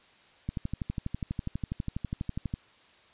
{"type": "click train", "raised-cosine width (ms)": 5, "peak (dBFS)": -19, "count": 26, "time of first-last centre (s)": [0.49, 2.539], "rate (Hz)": 12.2, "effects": ["white hiss -59 dBFS RMS until 3.13 s", "resampled to 8000 Hz"]}